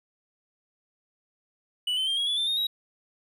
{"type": "tone with pitch steps", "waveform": "triangle", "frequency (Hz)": [2960, 3071, 3187, 3307, 3432, 3561, 3695, 3834], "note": ["F#7", "G7", "G7", "G#7", "A7", "A7", "A#7", "A#7"], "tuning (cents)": [0, -36, 28, -8, -44, 20, -16, 48], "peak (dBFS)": -23, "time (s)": [1.87, 2.67], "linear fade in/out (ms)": 5, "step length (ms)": 100, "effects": []}